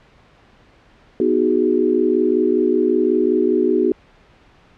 sine chord, G# minor seventh, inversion first, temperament equal, 246.9 / 311.1 / 370 / 415.3 Hz, B3 / D#4 / F#4 / G#4, 0 / 0 / 0 / 0 cents, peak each -21 / -20 / -17 / -20 dBFS, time 1.2-3.92 s, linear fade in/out 2 ms, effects pink hiss -51 dBFS RMS until 4.77 s + low-pass 3000 Hz 12 dB/octave

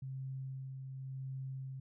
sine tone with tremolo, 132.9 Hz, C3, 27 cents sharp, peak -39 dBFS, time 0.02-1.8 s, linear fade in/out 5 ms, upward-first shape sine, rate 0.92 Hz, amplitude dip 35%, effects none

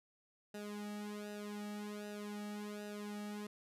sawtooth tone with flanger, 207.7 Hz, G#3, in tune, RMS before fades -45 dBFS, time 0.54-3.47 s, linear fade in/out 5 ms, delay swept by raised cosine 0.9 to 2 ms, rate 1.3 Hz, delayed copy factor -0.95, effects resampled to 32000 Hz

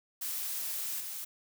blue noise with level steps, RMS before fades -36 / -40 dBFS, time 0.21-1.25 s, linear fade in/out 10 ms, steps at 1 s, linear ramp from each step 5 ms, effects none

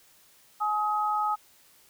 sine tone pair together, 844.3 / 1265 Hz, G#5 / D#6, +28 / +28 cents, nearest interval perfect fifth, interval 700 cents, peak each -27 dBFS, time 0.6-1.36 s, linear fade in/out 20 ms, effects white hiss -59 dBFS RMS until 1.89 s

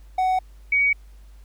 triangle / sine tone pair in turn, 746 / 2254 Hz, F#5 / C#7, +14 / +28 cents, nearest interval octave + perfect fifth, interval 1914 cents, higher second, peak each -16 dBFS, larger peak neither, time 0.18-0.39 / 0.72-0.93 s, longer neither, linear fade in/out 5 ms, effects added 50 Hz sine -43 dBFS peak until 1.44 s + pink hiss -61 dBFS RMS until 1.44 s

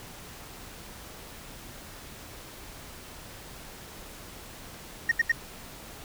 sine tone bursts, 1860 Hz, A#6, 4 cents flat, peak -16 dBFS, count 3, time 5.09-5.319 s, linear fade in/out 5 ms, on 25 ms, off 77 ms, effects tanh soft clip ceiling -18 dBFS + pink hiss -45 dBFS RMS until 6.04 s

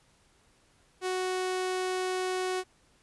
sawtooth tone, 370 Hz, F#4, in tune, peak -25 dBFS, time 1.01-2.64 s, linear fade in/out 50 ms, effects pink hiss -65 dBFS RMS until 3.02 s + resampled to 24000 Hz

